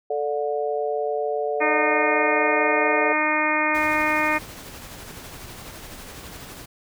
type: chord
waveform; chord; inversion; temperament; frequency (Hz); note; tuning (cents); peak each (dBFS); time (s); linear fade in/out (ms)
sine; D major; second; equal with one note detuned; 440 / 587.3 / 724.3; A4 / D5 / F#5; 0 / 0 / -37; -25 / -27 / -28; 0.1-3.13; 5
type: harmonic tone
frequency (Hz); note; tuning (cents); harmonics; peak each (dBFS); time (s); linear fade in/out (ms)
305.9; D#4; -29; 1 / 2 / 3 / 4 / 5 / 6 / 7 / 8; -28 / -28 / -26 / -27 / -32 / -26 / -26 / -27; 1.6-4.39; 20
type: noise with tremolo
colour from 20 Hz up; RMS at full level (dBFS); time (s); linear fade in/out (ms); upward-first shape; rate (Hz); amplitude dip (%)
pink; -38; 3.74-6.66; 10; sine; 12; 30
effects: none